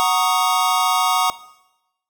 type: chord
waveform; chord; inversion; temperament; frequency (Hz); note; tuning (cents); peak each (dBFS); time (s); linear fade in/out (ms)
square; D# minor seventh; first; equal; 740 / 932.3 / 1108.7 / 1244.5; F#5 / A#5 / C#6 / D#6; 0 / 0 / 0 / 0; -22; 0-1.3; 0
effects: noise-tail reverb RT60 0.9 s tail -17 dB re dry